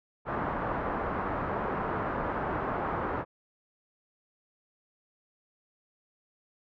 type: low-pass noise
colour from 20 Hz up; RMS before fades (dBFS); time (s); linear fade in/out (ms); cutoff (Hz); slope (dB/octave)
white; -32; 0.25-3.25; 50; 1300; 24
effects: none